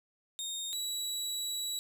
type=tone pair in turn; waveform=25% pulse; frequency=3689 / 3908 Hz; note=A#7 / B7; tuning=-19 / -19 cents; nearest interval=minor second; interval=100 cents; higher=second; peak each=-32 / -30 dBFS; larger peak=second; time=0.39-0.73 / 0.73-1.79 s; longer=second; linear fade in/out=0 ms; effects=none